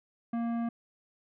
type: tone with tanh clipping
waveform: sine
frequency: 233.1 Hz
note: A#3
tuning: in tune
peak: -31 dBFS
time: 0.33-0.69 s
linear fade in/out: 5 ms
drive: 13 dB
effects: none